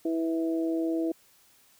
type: harmonic tone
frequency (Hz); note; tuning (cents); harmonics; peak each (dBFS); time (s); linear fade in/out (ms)
163.6; E3; -13; 2 / 3 / 4; -26 / -36 / -36; 0.05-1.12; 5
effects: white hiss -61 dBFS RMS until 1.79 s